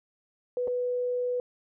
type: tone with dropouts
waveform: sine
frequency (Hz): 493.9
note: B4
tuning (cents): 0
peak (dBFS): -26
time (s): 0.57-1.4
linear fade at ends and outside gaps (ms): 1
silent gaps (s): 0.674-0.679
effects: none